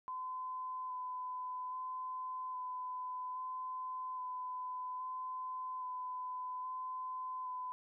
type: tone with vibrato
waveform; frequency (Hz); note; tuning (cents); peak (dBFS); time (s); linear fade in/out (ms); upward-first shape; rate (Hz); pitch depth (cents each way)
sine; 1014; B5; +45; -39; 0.08-7.72; 0; square; 0.61; 10
effects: none